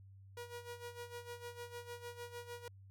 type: tone with tremolo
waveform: sawtooth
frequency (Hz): 480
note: B4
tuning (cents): -49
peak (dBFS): -40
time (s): 0.37-2.68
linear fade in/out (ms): 2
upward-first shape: sine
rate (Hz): 6.6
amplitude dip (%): 75
effects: added 97 Hz sine -55 dBFS peak until 2.9 s